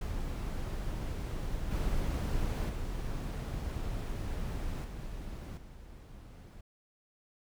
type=noise with level steps; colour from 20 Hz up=brown; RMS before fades=-36 / -32 / -36 / -41 / -49 dBFS; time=0.01-6.61 s; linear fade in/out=5 ms; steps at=1.71 / 2.69 / 4.84 / 5.57 s; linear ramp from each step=5 ms; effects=none